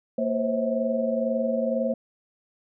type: tone cluster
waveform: sine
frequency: 230.2 / 515 / 537 / 648 Hz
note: A#3 / C5 / C5 / E5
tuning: -22 / -28 / +45 / -30 cents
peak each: -27 / -30 / -26 / -31 dBFS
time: 0.18-1.94 s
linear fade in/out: 5 ms
effects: none